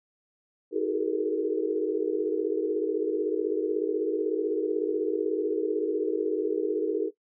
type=tone cluster; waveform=sine; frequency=319.2 / 376.1 / 414.1 / 430.1 / 470.3 Hz; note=D#4 / F#4 / G#4 / A4 / A#4; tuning=+44 / +28 / -5 / -39 / +15 cents; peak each=-31 dBFS; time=0.71-7.11 s; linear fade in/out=50 ms; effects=noise-tail reverb RT60 0.1 s tail -17 dB re dry